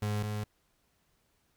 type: tone pair in turn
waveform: 35% pulse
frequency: 104.8 / 105.47 Hz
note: G#2 / G#2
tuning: +16 / +27 cents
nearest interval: unison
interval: 11 cents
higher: second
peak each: -28 / -31 dBFS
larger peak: first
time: 0.02-0.23 / 0.23-0.44 s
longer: neither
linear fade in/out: 5 ms
effects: pink hiss -73 dBFS RMS until 1.56 s